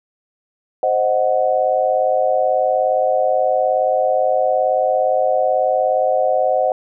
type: chord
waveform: sine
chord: C diminished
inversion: none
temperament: equal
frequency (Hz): 523.3 / 622.3 / 740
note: C5 / Eb5 / Gb5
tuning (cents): 0 / 0 / 0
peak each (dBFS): -18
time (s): 0.83-6.72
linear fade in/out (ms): 2
effects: none